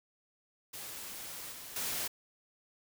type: noise with level steps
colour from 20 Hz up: white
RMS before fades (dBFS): -44 / -47 / -36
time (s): 0.73-2.08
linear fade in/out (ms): 10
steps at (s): 1.52 / 1.76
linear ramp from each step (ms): 2
effects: none